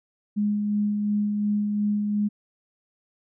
sine tone with tremolo, 207.6 Hz, G#3, in tune, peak -20 dBFS, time 0.36-2.29 s, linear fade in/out 20 ms, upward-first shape sine, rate 2.8 Hz, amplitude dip 30%, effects none

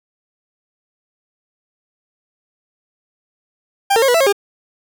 40% pulse tone with pitch steps, 794 / 455.6 / 541 / 487.7 / 663 / 542 / 403.6 Hz, G5 / A#4 / C#5 / B4 / E5 / C#5 / G#4, +22 / -40 / -42 / -22 / +10 / -39 / -49 cents, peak -10 dBFS, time 3.9-4.327 s, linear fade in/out 10 ms, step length 61 ms, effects none

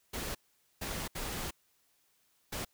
pink noise bursts at uneven times, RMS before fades -38 dBFS, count 4, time 0.13-0.35 / 0.81-1.08 / 1.15-1.51 / 2.52-2.65 s, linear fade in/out 10 ms, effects white hiss -72 dBFS RMS until 2.73 s

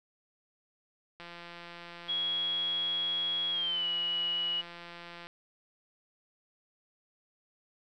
click train, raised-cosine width 0.3 ms, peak -30 dBFS, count 701, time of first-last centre 1.2-5.27 s, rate 172 Hz
sine tone with pitch glide, 3322 to 2926 Hz, G#7 to F#7, 0 to -20 cents, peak -29 dBFS, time 2.08-4.62 s, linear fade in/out 20 ms, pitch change -220 cents, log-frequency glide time 3.51-3.87 s
effects none

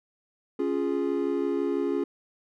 triangle chord, Db major, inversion none, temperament equal, 277.2 / 349.2 / 415.3 Hz, Db4 / F4 / Ab4, 0 / 0 / 0 cents, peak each -27 dBFS, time 0.59-2.04 s, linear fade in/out 5 ms, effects none

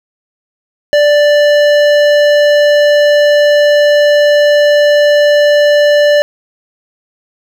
sine tone with hard clipping, 587.3 Hz, D5, in tune, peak -7 dBFS, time 0.93-6.22 s, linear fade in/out 0 ms, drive 14 dB, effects none

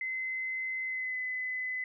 sine tone with pitch glide, 2051 to 2017 Hz, C7 to B6, -35 to +36 cents, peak -32 dBFS, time 0.01-1.84 s, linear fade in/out 2 ms, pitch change -29 cents, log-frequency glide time 0.85-1.18 s, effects none

